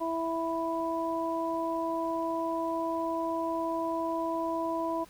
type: harmonic tone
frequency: 329.6 Hz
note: E4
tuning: in tune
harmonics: 1 / 2 / 3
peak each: -33 / -33 / -33 dBFS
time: 0-5.05 s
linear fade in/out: 20 ms
effects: pink hiss -56 dBFS RMS until 5.09 s